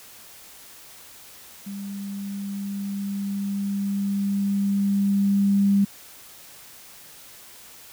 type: tone with level ramp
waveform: sine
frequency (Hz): 199.2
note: G3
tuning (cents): +28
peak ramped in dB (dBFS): -31 to -15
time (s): 1.66-5.85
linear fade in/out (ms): 10
effects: white hiss -46 dBFS RMS until 7.92 s